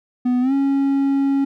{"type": "tone with pitch glide", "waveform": "triangle", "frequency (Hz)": [248.3, 275.5], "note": ["B3", "C#4"], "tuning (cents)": [9, -11], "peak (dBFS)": -13, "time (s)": [0.25, 1.45], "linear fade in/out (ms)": 10, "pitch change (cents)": 180, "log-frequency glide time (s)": [0.41, 0.53], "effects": []}